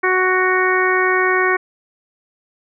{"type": "harmonic tone", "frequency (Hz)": 370.6, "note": "F#4", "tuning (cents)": 3, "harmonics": [1, 2, 3, 4, 5, 6], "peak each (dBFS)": [-18, -25, -20, -21, -19, -23], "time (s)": [0.03, 1.57], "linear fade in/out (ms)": 10, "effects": []}